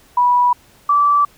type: tone pair in turn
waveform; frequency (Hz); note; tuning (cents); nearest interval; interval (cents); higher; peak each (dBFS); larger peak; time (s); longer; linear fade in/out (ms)
sine; 979 / 1160.2; B5 / D6; -15 / -21; minor third; 294; second; -10; neither; 0.17-0.53 / 0.89-1.25; neither; 5
effects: pink hiss -50 dBFS RMS until 1.37 s